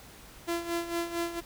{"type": "tone with tremolo", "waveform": "sawtooth", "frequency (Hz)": 340.1, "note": "F4", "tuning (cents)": -46, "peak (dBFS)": -24, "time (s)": [0.47, 1.41], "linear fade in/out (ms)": 20, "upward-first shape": "sine", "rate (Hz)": 4.4, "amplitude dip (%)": 70, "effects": ["added 50 Hz sine -59 dBFS peak until 1.45 s", "pink hiss -51 dBFS RMS until 1.45 s"]}